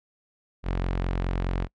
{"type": "tone", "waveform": "sawtooth", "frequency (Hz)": 44.77, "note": "F1", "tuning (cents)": 44, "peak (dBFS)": -21, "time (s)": [0.63, 1.68], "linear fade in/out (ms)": 50, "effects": ["noise-tail reverb RT60 0.1 s tail -25 dB re dry", "low-pass 3000 Hz 12 dB/octave"]}